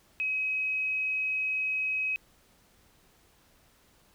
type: tone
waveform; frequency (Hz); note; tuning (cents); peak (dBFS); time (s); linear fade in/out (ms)
sine; 2542; D#7; +36; -27; 0.2-2.16; 0
effects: pink hiss -63 dBFS RMS until 4.14 s